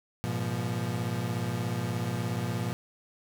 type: chord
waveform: 35% pulse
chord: F diminished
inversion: first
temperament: equal with one note detuned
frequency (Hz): 103.83 / 120.65 / 174.61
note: Ab2 / Cb3 / F3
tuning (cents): 0 / -40 / 0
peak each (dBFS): -34 / -30 / -33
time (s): 0.24-2.73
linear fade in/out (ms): 0
effects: none

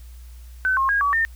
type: tone with pitch steps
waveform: sine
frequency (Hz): 1520 / 1074 / 1634 / 1139 / 1814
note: F#6 / C6 / G#6 / C#6 / A#6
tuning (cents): +46 / +45 / -29 / +47 / -48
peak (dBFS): -17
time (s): 0.65-1.25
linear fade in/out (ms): 0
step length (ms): 120
effects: added 60 Hz sine -38 dBFS peak until 1.35 s + white hiss -55 dBFS RMS until 1.35 s

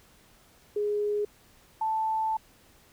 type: tone pair in turn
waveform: sine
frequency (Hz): 415.3 / 880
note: G#4 / A5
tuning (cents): 0 / 0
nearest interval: octave + minor second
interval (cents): 1300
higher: second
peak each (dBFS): -25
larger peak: neither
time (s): 0.76-1.25 / 1.81-2.37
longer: second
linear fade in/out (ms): 5
effects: pink hiss -59 dBFS RMS until 2.92 s

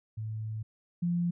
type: tone pair in turn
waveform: sine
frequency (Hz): 109.3 / 173.5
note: A2 / F3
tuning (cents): -11 / -11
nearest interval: minor sixth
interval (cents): 800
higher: second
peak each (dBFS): -33 / -26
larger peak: second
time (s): 0.17-0.63 / 1.02-1.31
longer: first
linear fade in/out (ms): 10
effects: none

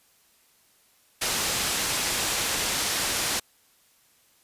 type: low-pass noise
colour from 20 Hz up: white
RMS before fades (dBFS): -27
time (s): 1.21-3.4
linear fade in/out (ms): 10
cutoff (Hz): 8400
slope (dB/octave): 12
effects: white hiss -62 dBFS RMS until 4.43 s + resampled to 32000 Hz

